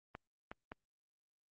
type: clicks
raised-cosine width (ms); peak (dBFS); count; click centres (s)
0.5; -30; 3; 0.151 / 0.515 / 0.719
effects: Opus 32 kbps